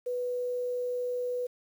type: tone with quantisation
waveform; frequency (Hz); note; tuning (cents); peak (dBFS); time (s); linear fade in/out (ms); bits
sine; 493.9; B4; 0; -29; 0.06-1.47; 10; 9
effects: none